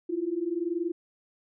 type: tone pair together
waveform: sine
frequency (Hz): 328.6 / 349.2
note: E4 / F4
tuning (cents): -5 / 0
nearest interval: minor second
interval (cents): 105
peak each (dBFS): -31 / -29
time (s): 0.09-0.92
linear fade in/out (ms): 10
effects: none